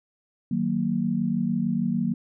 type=chord; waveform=sine; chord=D# minor; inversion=none; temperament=just; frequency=155.56 / 186.68 / 233.3 Hz; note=D#3 / F#3 / A#3; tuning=0 / +16 / +2 cents; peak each=-30 / -26 / -25 dBFS; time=0.51-2.14 s; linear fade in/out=5 ms; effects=none

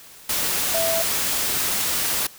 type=tone in noise; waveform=sine; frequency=659.3 Hz; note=E5; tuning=in tune; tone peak=-22 dBFS; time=0.74-1.02 s; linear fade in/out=5 ms; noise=white; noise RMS=-23 dBFS; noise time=0.29-2.27 s; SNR=-2 dB; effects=white hiss -45 dBFS RMS until 2.38 s

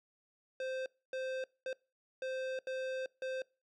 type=tone bursts at uneven times; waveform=square; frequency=521 Hz; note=C5; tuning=7 cents flat; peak=-37 dBFS; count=6; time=0.6-0.86 / 1.13-1.44 / 1.66-1.73 / 2.22-2.59 / 2.67-3.06 / 3.22-3.42 s; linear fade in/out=2 ms; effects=noise-tail reverb RT60 0.3 s tail -24 dB re dry + low-pass 4000 Hz 12 dB/octave

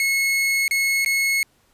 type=tone with dropouts; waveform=40% pulse; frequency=2181 Hz; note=C#7; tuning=29 cents flat; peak=-17 dBFS; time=0-1.43 s; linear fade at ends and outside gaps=1 ms; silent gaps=0.68-0.71 / 1.048-1.06 s; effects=pink hiss -61 dBFS RMS until 1.73 s + resampled to 32000 Hz

